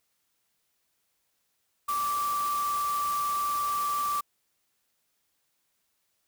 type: tone in noise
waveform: sine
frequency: 1166 Hz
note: D6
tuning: 13 cents flat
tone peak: -26 dBFS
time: 1.88-4.21 s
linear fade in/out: 10 ms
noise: white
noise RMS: -39 dBFS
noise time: 1.88-4.21 s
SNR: +10 dB
effects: white hiss -75 dBFS RMS until 6.27 s